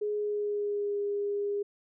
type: tone with pitch glide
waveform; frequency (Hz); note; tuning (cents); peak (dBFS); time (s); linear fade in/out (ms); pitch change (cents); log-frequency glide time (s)
sine; 418.2 to 407; G#4 to G#4; +12 to -35; -28; 0.01-1.63; 10; -47; 0.14-0.99
effects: none